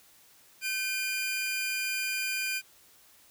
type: tone pair together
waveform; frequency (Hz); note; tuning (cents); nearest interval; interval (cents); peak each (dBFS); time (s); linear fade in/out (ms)
sawtooth; 1539 / 2418; G6 / D7; -32 / +50; minor sixth; 782; -33 / -27; 0.61-2.62; 50
effects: white hiss -59 dBFS RMS until 3.3 s